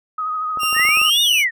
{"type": "tone with vibrato", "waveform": "sine", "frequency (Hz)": 1255, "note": "D#6", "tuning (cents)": 15, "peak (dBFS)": -20, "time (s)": [0.18, 1.1], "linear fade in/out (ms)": 5, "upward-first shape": "triangle", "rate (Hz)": 13, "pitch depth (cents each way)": 33}
{"type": "clicks", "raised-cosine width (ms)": 1, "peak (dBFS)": -20, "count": 9, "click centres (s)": [0.573, 0.633, 0.728, 0.766, 0.797, 0.852, 0.889, 0.972, 1.016]}
{"type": "tone with pitch glide", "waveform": "sawtooth", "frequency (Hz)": [2781, 2943], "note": ["F7", "F#7"], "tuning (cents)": [-8, -10], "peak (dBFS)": -15, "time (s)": [0.59, 1.45], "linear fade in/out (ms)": 50, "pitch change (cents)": 98, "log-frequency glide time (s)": [1.05, 1.29]}
{"type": "exponential two-way sweep", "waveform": "sine", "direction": "up then down", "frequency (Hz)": [1760, 3729, 1782], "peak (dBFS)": -14, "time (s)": [0.74, 1.51], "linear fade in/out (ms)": 50, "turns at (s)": 1.22}
{"effects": []}